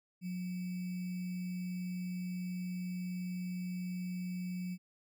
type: tone with sample-and-hold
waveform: sine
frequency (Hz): 180.7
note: F#3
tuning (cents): -41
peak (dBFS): -36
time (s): 0.21-4.78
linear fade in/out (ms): 50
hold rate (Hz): 2450
effects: none